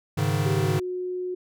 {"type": "chord", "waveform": "square", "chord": "Ab suspended fourth", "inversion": "none", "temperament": "equal", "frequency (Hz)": [103.83, 138.59, 155.56], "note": ["Ab2", "Db3", "Eb3"], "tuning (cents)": [0, 0, 0], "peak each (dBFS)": -27, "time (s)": [0.17, 0.8], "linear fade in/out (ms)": 10}
{"type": "tone with pitch glide", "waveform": "sine", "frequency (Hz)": [387.6, 363.7], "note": ["G4", "F#4"], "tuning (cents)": [-20, -30], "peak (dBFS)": -27, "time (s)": [0.45, 1.35], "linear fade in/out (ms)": 10, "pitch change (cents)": -110, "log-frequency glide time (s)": [0.56, 0.81]}
{"effects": []}